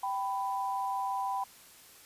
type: tone pair together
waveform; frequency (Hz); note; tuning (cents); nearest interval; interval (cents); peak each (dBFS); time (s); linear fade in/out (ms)
sine; 780.3 / 994; G5 / B5; -8 / +11; major third; 419; -33 / -33; 0.03-1.44; 5
effects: white hiss -55 dBFS RMS until 2.05 s + resampled to 32000 Hz